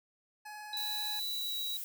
25% pulse tone with vibrato, 844 Hz, G#5, 28 cents sharp, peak -40 dBFS, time 0.45-1.2 s, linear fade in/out 10 ms, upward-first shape triangle, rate 20 Hz, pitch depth 20 cents each way
sine tone with pitch glide, 3951 to 3894 Hz, B7 to B7, 0 to -25 cents, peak -35 dBFS, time 0.73-1.77 s, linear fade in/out 2 ms, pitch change -25 cents, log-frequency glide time 1.26-1.6 s
violet noise, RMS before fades -41 dBFS, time 0.77-1.84 s, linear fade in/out 0 ms
effects none

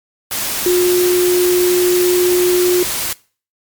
sine tone in noise, 358.6 Hz, F4, 46 cents sharp, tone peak -10 dBFS, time 0.66-2.83 s, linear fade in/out 2 ms, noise white, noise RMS -20 dBFS, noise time 0.31-3.13 s, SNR +7 dB, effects noise-tail reverb RT60 0.4 s tail -22 dB re dry + MP3 96 kbps

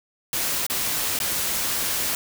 white noise with dropouts, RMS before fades -25 dBFS, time 0.33-2.15 s, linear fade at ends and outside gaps 1 ms, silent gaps 0.666-0.699 / 1.189-1.201 s, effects none

